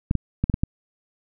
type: clicks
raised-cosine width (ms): 5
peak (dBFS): -8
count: 6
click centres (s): 0.111 / 0.153 / 0.44 / 0.498 / 0.541 / 0.635
effects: none